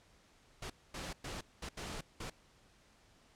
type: noise bursts at uneven times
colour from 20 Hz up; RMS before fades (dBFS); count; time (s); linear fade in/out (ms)
pink; -43; 6; 0.62-0.7 / 0.94-1.13 / 1.24-1.41 / 1.62-1.69 / 1.77-2.01 / 2.2-2.3; 5
effects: pink hiss -66 dBFS RMS until 3.35 s + low-pass 8000 Hz 12 dB/octave